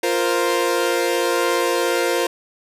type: chord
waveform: sawtooth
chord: F suspended fourth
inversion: none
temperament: equal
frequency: 349.2 / 466.2 / 523.3 Hz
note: F4 / Bb4 / C5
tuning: 0 / 0 / 0 cents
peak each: -18 dBFS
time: 0.03-2.27 s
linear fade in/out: 5 ms
effects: resampled to 32000 Hz + 8-bit